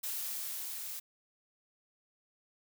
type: noise with level ramp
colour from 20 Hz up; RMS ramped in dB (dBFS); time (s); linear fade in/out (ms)
blue; -37 to -42; 0.03-1; 10
effects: none